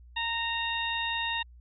harmonic tone, 925 Hz, A#5, 14 cents flat, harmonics 1 / 2 / 3 / 4, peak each -34 / -34 / -34 / -34 dBFS, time 0.16-1.43 s, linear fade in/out 10 ms, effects added 60 Hz sine -49 dBFS peak until 1.6 s

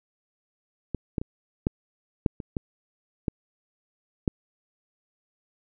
clicks, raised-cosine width 3 ms, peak -15 / -13 / -19 / -9 / -7 / -22 / -15 / -12 / -9 dBFS, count 9, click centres 0.947 / 1.182 / 1.215 / 1.669 / 2.262 / 2.402 / 2.568 / 3.282 / 4.278 s, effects none

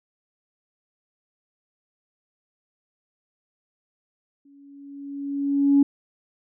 sine tone with exponential growth, 280.9 Hz, C#4, 23 cents sharp, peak -11 dBFS, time 4.45-5.83 s, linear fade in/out 5 ms, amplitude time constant 300 ms, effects tanh soft clip ceiling -8 dBFS

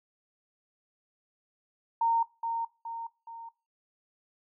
sine tone with echo, 920 Hz, A#5, 23 cents flat, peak -23 dBFS, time 2.01-2.23 s, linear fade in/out 5 ms, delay 420 ms, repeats 3, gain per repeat -6 dB, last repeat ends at 3.49 s, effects noise-tail reverb RT60 0.3 s tail -21 dB re dry

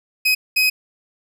30% pulse tone bursts at uneven times, 2522 Hz, D#7, 23 cents sharp, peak -11 dBFS, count 2, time 0.25-0.35 / 0.56-0.7 s, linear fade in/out 10 ms, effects none

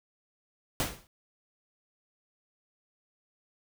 pink noise with exponential decay, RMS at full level -26 dBFS, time 0.8-1.07 s, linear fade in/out 1 ms, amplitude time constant 58 ms, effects none

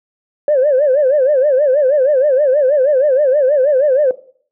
sine tone with vibrato, 554.4 Hz, C#5, in tune, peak -8 dBFS, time 0.48-4.11 s, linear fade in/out 2 ms, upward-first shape sine, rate 6.3 Hz, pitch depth 160 cents each way, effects noise-tail reverb RT60 0.5 s tail -17 dB re dry + tanh soft clip ceiling -5 dBFS

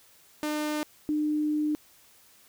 sawtooth / sine tone pair in turn, 301.8 / 301.8 Hz, D4 / D4, +47 / +47 cents, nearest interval unison, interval 0 cents, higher neither, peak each -24 dBFS, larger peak neither, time 0.43-0.83 / 1.09-1.75 s, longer second, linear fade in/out 0 ms, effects white hiss -58 dBFS RMS until 2.48 s

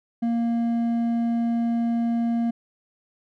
sine tone with hard clipping, 233.1 Hz, A#3, in tune, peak -22 dBFS, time 0.22-2.51 s, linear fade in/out 10 ms, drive 5 dB, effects none

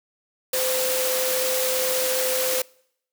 sine tone in noise, 514 Hz, C5, 31 cents flat, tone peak -24 dBFS, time 0.53-2.62 s, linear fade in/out 5 ms, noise white, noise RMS -25 dBFS, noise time 0.53-2.62 s, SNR -2 dB, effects noise-tail reverb RT60 0.7 s tail -25 dB re dry + high-pass 300 Hz 12 dB/octave

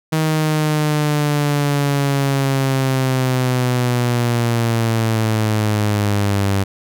sawtooth linear sweep, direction down, 158.2 to 97.6 Hz, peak -11 dBFS, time 0.12-6.64 s, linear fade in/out 10 ms, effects none

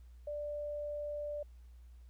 sine tone, 589 Hz, D5, 5 cents sharp, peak -37 dBFS, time 0.27-1.43 s, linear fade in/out 5 ms, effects added 60 Hz sine -52 dBFS peak until 2.09 s + pink hiss -75 dBFS RMS until 2.09 s

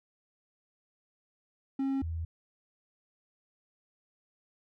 triangle / sine tone pair in turn, 270.5 / 82.11 Hz, C#4 / E2, -42 / -6 cents, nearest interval octave + major sixth, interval 2064 cents, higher first, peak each -26 / -32 dBFS, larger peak first, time 1.79-2.02 / 2.02-2.25 s, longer neither, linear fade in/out 5 ms, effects none

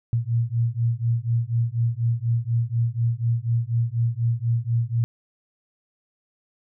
sine beating tone pair, 114.9 / 119 Hz, A#2 / A#2, -25 / +36 cents, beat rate 4.1 Hz, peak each -23 dBFS, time 0.13-5.04 s, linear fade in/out 0 ms, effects none

